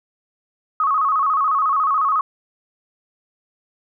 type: tone with vibrato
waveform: sine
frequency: 1181 Hz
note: D6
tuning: 9 cents sharp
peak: -15 dBFS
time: 0.8-2.21 s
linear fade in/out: 2 ms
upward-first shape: square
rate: 14 Hz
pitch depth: 110 cents each way
effects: none